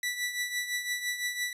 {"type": "tone with tremolo", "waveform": "sawtooth", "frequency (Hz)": 1965, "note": "B6", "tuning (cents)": -9, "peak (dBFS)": -24, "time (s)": [0.03, 1.53], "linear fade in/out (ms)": 2, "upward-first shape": "triangle", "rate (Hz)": 5.9, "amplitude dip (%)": 70, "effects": ["resampled to 32000 Hz"]}